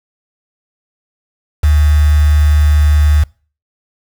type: tone with quantisation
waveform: sine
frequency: 74.6 Hz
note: D2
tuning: 28 cents sharp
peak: -6 dBFS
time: 1.63-3.24 s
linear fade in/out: 10 ms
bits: 4
effects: noise-tail reverb RT60 0.4 s tail -25 dB re dry